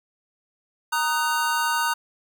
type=chord; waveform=square; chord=D# minor; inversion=second; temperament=equal with one note detuned; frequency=932.3 / 1244.5 / 1502.4 Hz; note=A#5 / D#6 / F#6; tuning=0 / 0 / +26 cents; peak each=-25 / -28 / -27 dBFS; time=0.92-1.94 s; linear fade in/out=10 ms; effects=none